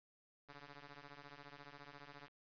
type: ring-modulated tone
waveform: 5% pulse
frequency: 143.2 Hz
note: D3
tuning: 43 cents flat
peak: -40 dBFS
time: 0.48-2.29 s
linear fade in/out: 20 ms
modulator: 580 Hz
effects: resampled to 11025 Hz + 11-bit